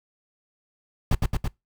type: noise with echo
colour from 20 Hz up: brown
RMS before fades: -18 dBFS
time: 1.11-1.15 s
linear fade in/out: 5 ms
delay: 110 ms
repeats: 3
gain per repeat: -2 dB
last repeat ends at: 1.48 s
effects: noise-tail reverb RT60 0.2 s tail -24 dB re dry